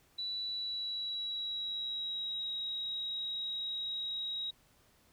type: tone with pitch glide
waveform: sine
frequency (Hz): 3951 to 3816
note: B7 to A#7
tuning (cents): 0 to +40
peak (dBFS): -35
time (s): 0.18-4.51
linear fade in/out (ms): 10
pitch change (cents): -60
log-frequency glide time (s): 0.46-2.5
effects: pink hiss -67 dBFS RMS until 5.12 s